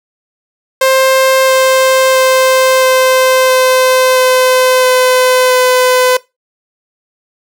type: tone with pitch steps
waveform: sawtooth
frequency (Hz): 527 / 524 / 520.9 / 517.9 / 515 / 512 / 509 / 506.1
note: C5 / C5 / C5 / C5 / C5 / C5 / C5 / B4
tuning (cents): +12 / +2 / -8 / -18 / -28 / -38 / -48 / +42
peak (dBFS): -3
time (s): 0.81-6.17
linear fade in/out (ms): 5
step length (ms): 670
effects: noise-tail reverb RT60 0.2 s tail -19 dB re dry